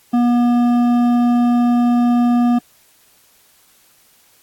sine tone with hard clipping, 241.1 Hz, B3, 41 cents flat, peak -13 dBFS, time 0.13-2.59 s, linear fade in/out 10 ms, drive 9 dB, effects white hiss -53 dBFS RMS until 4.42 s + AAC 64 kbps

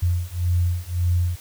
sine beating tone pair, 86.9 / 88.7 Hz, F2 / F2, -8 / +27 cents, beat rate 1.8 Hz, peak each -22 dBFS, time 0.02-1.36 s, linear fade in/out 10 ms, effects white hiss -45 dBFS RMS until 1.4 s

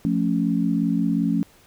sine chord, F augmented, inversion none, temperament equal, 174.61 / 220 / 277.2 Hz, F3 / A3 / C#4, 0 / 0 / 0 cents, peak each -23 dBFS, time 0.05-1.43 s, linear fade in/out 0 ms, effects pink hiss -54 dBFS RMS until 1.66 s

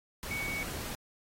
sine tone in noise, 2236 Hz, C#7, 14 cents sharp, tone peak -34 dBFS, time 0.31-0.63 s, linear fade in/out 0 ms, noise pink, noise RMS -40 dBFS, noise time 0.23-0.95 s, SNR +3 dB, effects AAC 48 kbps

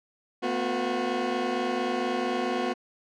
20% pulse tone cluster, 227.6 / 251.9 / 363.4 Hz, A#3 / B3 / F#4, -41 / +34 / -31 cents, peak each -29 / -25 / -24 dBFS, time 0.42-2.74 s, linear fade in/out 20 ms, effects low-pass 4000 Hz 12 dB/octave

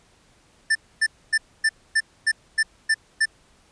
square tone bursts, 1775 Hz, A6, 15 cents sharp, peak -17 dBFS, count 9, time 0.7-3.257 s, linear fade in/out 10 ms, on 53 ms, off 260 ms, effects pink hiss -58 dBFS RMS until 3.71 s + resampled to 22050 Hz

